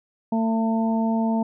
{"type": "harmonic tone", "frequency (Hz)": 224.7, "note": "A3", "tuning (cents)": 37, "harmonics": [1, 2, 3, 4], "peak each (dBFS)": [-20, -34, -29, -30], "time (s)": [0.32, 1.43], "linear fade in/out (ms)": 5, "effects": []}